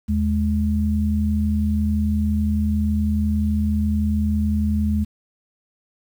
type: tone pair together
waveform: sine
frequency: 79 / 210.7 Hz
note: D#2 / G#3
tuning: +27 / +25 cents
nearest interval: octave + perfect fourth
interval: 1698 cents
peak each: -20 dBFS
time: 0.08-5.05 s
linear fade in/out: 20 ms
effects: 8-bit